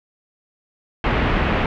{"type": "low-pass noise", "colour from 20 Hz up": "pink", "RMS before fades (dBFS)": -19, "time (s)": [1.04, 1.66], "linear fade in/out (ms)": 2, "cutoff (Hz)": 2700, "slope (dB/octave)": 24, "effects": []}